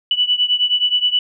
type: beating tone pair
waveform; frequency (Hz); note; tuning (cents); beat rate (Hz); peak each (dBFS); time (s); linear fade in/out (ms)
sine; 2960 / 2969.5; F#7 / F#7; 0 / +6; 9.5; -16 / -18; 0.11-1.19; 2
effects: none